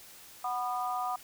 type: chord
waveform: sine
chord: B major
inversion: second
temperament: equal with one note detuned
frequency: 740 / 987.8 / 1222.4 Hz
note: F#5 / B5 / D#6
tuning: 0 / 0 / -31 cents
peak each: -33 / -37 / -35 dBFS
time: 0.44-1.16 s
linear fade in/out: 5 ms
effects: white hiss -52 dBFS RMS until 1.23 s